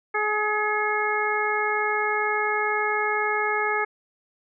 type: harmonic tone with a mistuned harmonic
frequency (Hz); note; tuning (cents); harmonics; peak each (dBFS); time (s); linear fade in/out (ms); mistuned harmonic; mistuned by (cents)
422.1; G#4; +28; 1 / 2 / 3 / 4 / 5; -28 / -28 / -28 / -28 / -28; 0.14-3.85; 10; 5; +38
effects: none